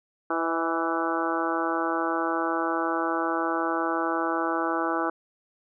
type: harmonic tone with a mistuned harmonic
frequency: 165.4 Hz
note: E3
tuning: 6 cents sharp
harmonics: 2 / 3 / 4 / 5 / 6 / 7 / 8 / 9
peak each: -29 / -34 / -33 / -32 / -35 / -32 / -32 / -34 dBFS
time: 0.3-5.1 s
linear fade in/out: 5 ms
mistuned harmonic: 4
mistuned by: -31 cents
effects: none